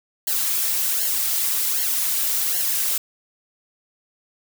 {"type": "noise with flanger", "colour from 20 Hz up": "blue", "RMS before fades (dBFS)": -22, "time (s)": [0.27, 2.98], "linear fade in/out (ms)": 5, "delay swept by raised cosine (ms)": [0.81, 4.11], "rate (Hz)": 1.3, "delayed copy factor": -0.95, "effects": []}